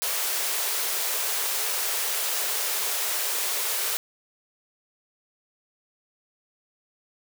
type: high-pass noise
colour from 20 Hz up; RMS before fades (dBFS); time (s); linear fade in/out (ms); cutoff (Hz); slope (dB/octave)
white; -27; 0.02-3.97; 0; 370; 96
effects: none